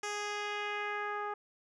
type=tone with low-pass filter sweep; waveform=10% pulse; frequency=414.2 Hz; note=G#4; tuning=5 cents flat; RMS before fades=-37 dBFS; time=0.03-1.34 s; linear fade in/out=5 ms; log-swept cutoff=7600 to 1100 Hz; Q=1.5; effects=none